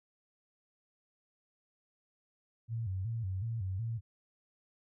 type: tone with vibrato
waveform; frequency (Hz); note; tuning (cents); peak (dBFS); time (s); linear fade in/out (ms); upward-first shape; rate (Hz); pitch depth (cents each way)
sine; 103.9; G#2; +1; -33; 2.68-4.01; 50; square; 2.7; 170
effects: none